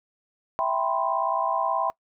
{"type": "chord", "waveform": "sine", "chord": "C major seventh", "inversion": "first", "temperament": "equal", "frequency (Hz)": [659.3, 784, 987.8, 1046.5], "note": ["E5", "G5", "B5", "C6"], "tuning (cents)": [0, 0, 0, 0], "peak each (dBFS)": -28, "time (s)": [0.59, 1.9], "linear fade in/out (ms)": 0, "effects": ["noise-tail reverb RT60 0.1 s tail -24 dB re dry"]}